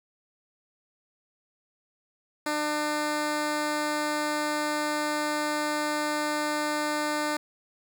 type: tone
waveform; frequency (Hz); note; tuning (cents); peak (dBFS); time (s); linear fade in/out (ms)
10% pulse; 300; D4; +37; -18; 2.46-7.37; 5
effects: none